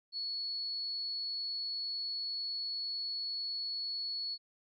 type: tone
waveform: sine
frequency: 4391 Hz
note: C#8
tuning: 17 cents flat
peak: -35 dBFS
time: 0.12-4.38 s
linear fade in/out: 50 ms
effects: none